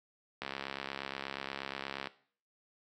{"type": "click train", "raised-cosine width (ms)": 0.3, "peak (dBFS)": -21, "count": 114, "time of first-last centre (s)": [0.42, 2.072], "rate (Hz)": 68.4, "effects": ["noise-tail reverb RT60 0.5 s tail -18 dB re dry", "high-pass 150 Hz 12 dB/octave"]}